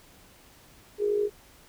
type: tone with amplitude modulation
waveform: sine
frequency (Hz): 413.5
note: G#4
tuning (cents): -8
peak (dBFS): -20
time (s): 0.98-1.3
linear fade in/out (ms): 50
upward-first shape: sine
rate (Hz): 52.1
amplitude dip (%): 60
effects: pink hiss -55 dBFS RMS until 1.68 s